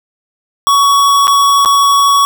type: tone with dropouts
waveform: square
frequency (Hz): 1122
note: C#6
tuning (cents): +21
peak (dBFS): -7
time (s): 0.67-2.25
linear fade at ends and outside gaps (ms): 0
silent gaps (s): 1.271-1.279 / 1.649-1.658
effects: none